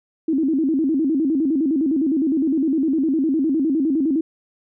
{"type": "tone with vibrato", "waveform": "sine", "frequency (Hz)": 293.7, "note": "D4", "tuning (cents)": 0, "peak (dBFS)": -16, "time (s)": [0.28, 4.21], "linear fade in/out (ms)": 5, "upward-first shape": "square", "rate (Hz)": 9.8, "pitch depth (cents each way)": 160, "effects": []}